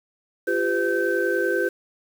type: tone cluster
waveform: sine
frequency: 345.8 / 396 / 506 / 1545 Hz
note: F4 / G4 / B4 / G6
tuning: -17 / +18 / +42 / -26 cents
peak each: -25 dBFS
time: 0.47-1.69 s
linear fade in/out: 10 ms
effects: tanh soft clip ceiling -9 dBFS + 7-bit